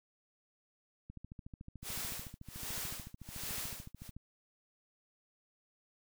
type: click train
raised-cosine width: 5 ms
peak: -35 dBFS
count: 43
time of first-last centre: 1.1-4.166 s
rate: 13.7 Hz
type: noise with tremolo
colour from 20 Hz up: white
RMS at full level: -40 dBFS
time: 1.82-4.11 s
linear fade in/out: 50 ms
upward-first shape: sine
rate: 1.3 Hz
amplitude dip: 100%
effects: none